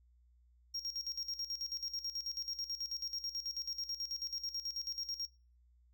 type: tone with tremolo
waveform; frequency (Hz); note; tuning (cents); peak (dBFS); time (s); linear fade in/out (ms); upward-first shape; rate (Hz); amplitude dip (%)
triangle; 5580; F8; -2; -35; 0.74-5.27; 10; square; 9.2; 75
effects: noise-tail reverb RT60 0.4 s tail -26 dB re dry + added 60 Hz sine -64 dBFS peak until 5.93 s